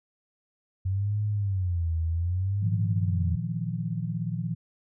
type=tone with vibrato; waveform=sine; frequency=92.5 Hz; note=F#2; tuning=in tune; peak=-24 dBFS; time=0.85-3.36 s; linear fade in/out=10 ms; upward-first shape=sine; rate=0.65 Hz; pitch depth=220 cents each way
type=chord; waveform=sine; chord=Bb suspended fourth; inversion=none; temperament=equal with one note detuned; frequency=116.54 / 157.74 / 174.61 Hz; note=Bb2 / Eb3 / F3; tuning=0 / +24 / 0 cents; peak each=-32 dBFS; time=2.62-4.55 s; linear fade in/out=10 ms
effects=none